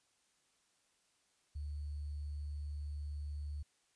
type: tone with sample-and-hold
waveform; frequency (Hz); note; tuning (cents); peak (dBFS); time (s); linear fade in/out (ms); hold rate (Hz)
sine; 73.42; D2; 0; -39; 1.55-3.63; 10; 4410
effects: white hiss -75 dBFS RMS until 3.95 s + resampled to 22050 Hz